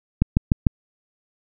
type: click train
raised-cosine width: 5 ms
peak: -3 dBFS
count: 4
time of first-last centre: 0.22-0.668 s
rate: 6.7 Hz
effects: none

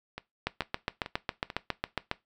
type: two click trains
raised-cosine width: 0.3 ms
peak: -21 / -12 dBFS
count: 4 / 13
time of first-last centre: 0.18-1.502 / 0.47-2.114 s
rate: 2.27 / 7.3 Hz
effects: noise-tail reverb RT60 0.2 s tail -19 dB re dry

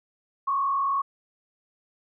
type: tone with frequency modulation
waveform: sine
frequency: 1105 Hz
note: C#6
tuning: 6 cents flat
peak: -22 dBFS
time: 0.47-1.02 s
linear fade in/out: 10 ms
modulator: 40.6 Hz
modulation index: 0.88
effects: none

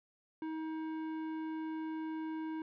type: tone with tanh clipping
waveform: triangle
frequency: 317 Hz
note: D#4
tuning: 32 cents sharp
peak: -39 dBFS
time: 0.42-2.62 s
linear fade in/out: 2 ms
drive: 17 dB
effects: none

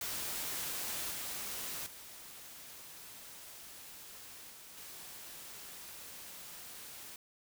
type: noise with level steps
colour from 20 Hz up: white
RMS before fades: -39 / -41 / -51 / -53 / -49 dBFS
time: 0.01-7.16 s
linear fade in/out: 2 ms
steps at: 1.11 / 1.86 / 4.5 / 4.77 s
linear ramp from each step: 5 ms
effects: none

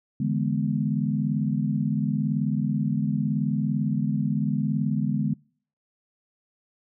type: chord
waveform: sine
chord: E dominant seventh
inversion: third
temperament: equal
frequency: 146.83 / 164.81 / 207.7 / 246.9 Hz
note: D3 / E3 / G#3 / B3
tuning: 0 / 0 / 0 / 0 cents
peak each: -26 / -32 / -26 / -29 dBFS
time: 0.2-5.34 s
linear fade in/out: 5 ms
effects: noise-tail reverb RT60 0.5 s tail -26 dB re dry

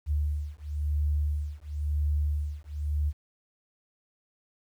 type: beating tone pair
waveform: sine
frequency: 73.6 / 74.57 Hz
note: D2 / D2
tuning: +4 / +27 cents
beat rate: 0.97 Hz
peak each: -29 dBFS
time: 0.06-3.13 s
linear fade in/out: 50 ms
effects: 10-bit

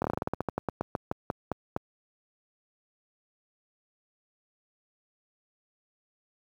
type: slowing click train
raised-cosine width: 1 ms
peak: -14 dBFS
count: 19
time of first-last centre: 0.02-1.764 s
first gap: 23 ms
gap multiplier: 1.15
effects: high-pass 80 Hz 12 dB/octave + 9-bit

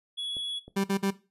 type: tone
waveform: triangle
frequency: 3373 Hz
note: G#7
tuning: 26 cents sharp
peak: -29 dBFS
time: 0.17-0.6 s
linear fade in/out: 20 ms
type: clicks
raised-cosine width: 2 ms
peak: -32 dBFS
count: 2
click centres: 0.368 / 0.68 s
type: tone bursts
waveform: 30% pulse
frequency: 196 Hz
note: G3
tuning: in tune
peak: -22 dBFS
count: 3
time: 0.76-1.108 s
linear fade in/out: 10 ms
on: 82 ms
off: 51 ms
effects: noise-tail reverb RT60 0.3 s tail -17 dB re dry + resampled to 32000 Hz

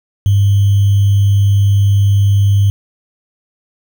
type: tone with sample-and-hold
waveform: sine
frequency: 100 Hz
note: G2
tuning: 35 cents sharp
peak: -7 dBFS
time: 0.26-2.7 s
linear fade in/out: 0 ms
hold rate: 3150 Hz
effects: none

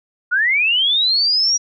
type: linear sweep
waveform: sine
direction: up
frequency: 1396.9 to 5780 Hz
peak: -13 dBFS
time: 0.31-1.58 s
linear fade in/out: 20 ms
effects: none

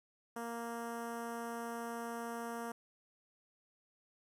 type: tone with notch filter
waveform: 10% pulse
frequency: 233.1 Hz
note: A#3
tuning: in tune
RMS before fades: -42 dBFS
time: 0.36-2.72 s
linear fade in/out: 5 ms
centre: 3800 Hz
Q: 0.69
effects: resampled to 32000 Hz + 12-bit

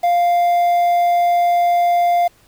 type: tone with quantisation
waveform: triangle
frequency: 698.5 Hz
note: F5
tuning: in tune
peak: -10 dBFS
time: 0.03-2.28 s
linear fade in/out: 10 ms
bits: 6
effects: pink hiss -53 dBFS RMS until 2.47 s

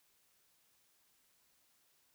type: silence
effects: white hiss -73 dBFS RMS until 2.14 s

